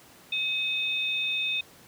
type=tone pair together; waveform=sine; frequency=2555 / 3616 Hz; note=D#7 / A7; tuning=+45 / +47 cents; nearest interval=tritone; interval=602 cents; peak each=-28 / -29 dBFS; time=0.32-1.61 s; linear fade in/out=5 ms; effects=pink hiss -53 dBFS RMS until 1.87 s + high-pass 100 Hz 12 dB/octave